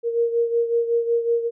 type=beating tone pair; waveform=sine; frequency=466.2 / 471.6 Hz; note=A#4 / A#4; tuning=0 / +20 cents; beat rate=5.4 Hz; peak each=-19 / -25 dBFS; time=0.03-1.51 s; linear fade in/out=50 ms; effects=none